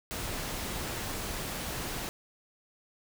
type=noise; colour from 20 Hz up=pink; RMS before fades=-36 dBFS; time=0.11-2.09 s; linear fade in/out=0 ms; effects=none